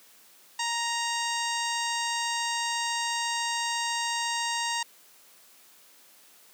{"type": "harmonic tone", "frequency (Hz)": 934, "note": "A#5", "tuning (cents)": 3, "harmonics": [1, 2, 3, 4, 5, 6, 7, 8, 9], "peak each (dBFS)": [-31, -34, -36, -37, -38, -39, -39, -40, -41], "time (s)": [0.59, 4.83], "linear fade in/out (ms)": 5, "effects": ["white hiss -56 dBFS RMS until 6.53 s", "high-pass 200 Hz 12 dB/octave"]}